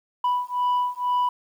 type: beating tone pair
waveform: sine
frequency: 986 / 988.1 Hz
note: B5 / B5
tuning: -3 / +1 cents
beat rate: 2.1 Hz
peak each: -22 dBFS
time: 0.24-1.29 s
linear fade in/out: 5 ms
effects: tanh soft clip ceiling -18 dBFS + 9-bit